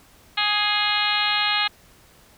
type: harmonic tone with a mistuned harmonic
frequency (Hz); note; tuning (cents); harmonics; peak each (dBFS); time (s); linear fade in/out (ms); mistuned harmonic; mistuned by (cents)
415.3; G#4; 0; 2 / 3 / 4 / 5 / 6 / 7 / 8 / 9 / 10; -28 / -28 / -28 / -28 / -28 / -28 / -28 / -28 / -28; 0.37-1.68; 10; 5; +27
effects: pink hiss -53 dBFS RMS until 2.37 s